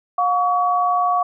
sine tone pair together, 716.1 / 1130 Hz, F5 / C#6, +43 / +33 cents, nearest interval minor sixth, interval 790 cents, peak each -18 dBFS, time 0.18-1.23 s, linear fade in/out 5 ms, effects none

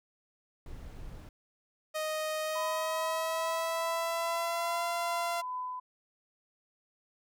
brown noise, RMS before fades -44 dBFS, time 0.66-1.29 s, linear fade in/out 2 ms
sawtooth tone with pitch glide, 622.3 to 686.5 Hz, D#5 to F5, 0 to -30 cents, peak -28 dBFS, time 1.94-5.42 s, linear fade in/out 20 ms, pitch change +170 cents, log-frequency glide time 2.41-4.83 s
sine tone with tremolo, 1005 Hz, B5, 30 cents sharp, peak -33 dBFS, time 2.55-5.8 s, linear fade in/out 10 ms, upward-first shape triangle, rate 2.4 Hz, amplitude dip 35%
effects none

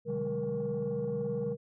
sine tone cluster, 127.8 / 151 / 187.1 / 205.3 / 472.2 Hz, C3 / D3 / F#3 / G#3 / A#4, -40 / +48 / +20 / -20 / +22 cents, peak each -40 / -38 / -40 / -38 / -31 dBFS, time 0.05-1.57 s, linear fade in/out 50 ms, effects tanh soft clip ceiling -25 dBFS

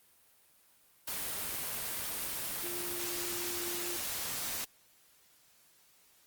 sine tone in noise, 349.2 Hz, F4, in tune, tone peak -42 dBFS, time 2.63-3.97 s, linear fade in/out 10 ms, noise white, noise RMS -37 dBFS, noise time 1.07-4.65 s, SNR -8 dB, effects white hiss -65 dBFS RMS until 6.26 s + Opus 32 kbps

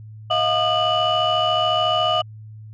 sine tone cluster, 637 / 711 / 1219 / 2956 Hz, D#5 / F5 / D#6 / F#7, +41 / +31 / -36 / -2 cents, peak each -21 dBFS, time 0.3-2.22 s, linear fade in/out 10 ms, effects tanh soft clip ceiling -11 dBFS + added 108 Hz sine -36 dBFS peak until 2.73 s

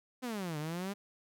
sawtooth exponential two-way sweep, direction down then up, 261.6 to 146.83 to 205.7 Hz, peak -32 dBFS, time 0.22-0.94 s, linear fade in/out 20 ms, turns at 0.58 s, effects none

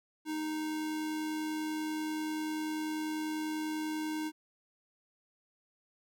square tone with amplitude modulation, 310 Hz, D#4, 6 cents flat, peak -33 dBFS, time 0.25-4.32 s, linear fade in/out 50 ms, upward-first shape sine, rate 90.2 Hz, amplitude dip 25%, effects none

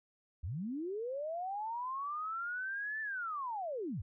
sine linear two-way sweep, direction up then down, 66.2 to 1774 to 66.2 Hz, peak -36 dBFS, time 0.43-4.02 s, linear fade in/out 10 ms, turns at 3.01 s, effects none

